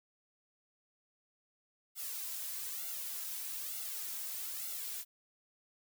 blue noise with flanger, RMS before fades -41 dBFS, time 1.95-5.05 s, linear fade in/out 50 ms, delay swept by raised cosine 1.4 to 3.2 ms, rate 1.1 Hz, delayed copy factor +0.95, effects none

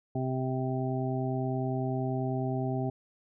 harmonic tone, 129.9 Hz, C3, 12 cents flat, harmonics 1 / 2 / 3 / 5 / 6, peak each -31 / -34 / -36 / -38 / -39 dBFS, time 0.15-2.9 s, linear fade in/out 5 ms, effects none

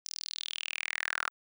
sawtooth tone with high-pass filter sweep, 40.31 Hz, E1, 38 cents flat, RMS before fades -37 dBFS, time 0.05-1.3 s, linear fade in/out 0 ms, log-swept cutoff 5700 to 1300 Hz, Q 4.9, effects none

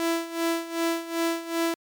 sawtooth tone with tremolo, 332.9 Hz, E4, 17 cents sharp, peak -18 dBFS, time 0-1.74 s, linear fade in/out 0 ms, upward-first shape sine, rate 2.6 Hz, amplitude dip 80%, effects MP3 96 kbps

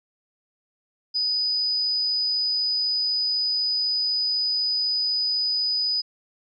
sine tone, 4978 Hz, D#8, in tune, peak -21 dBFS, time 1.14-6.02 s, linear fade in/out 20 ms, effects none

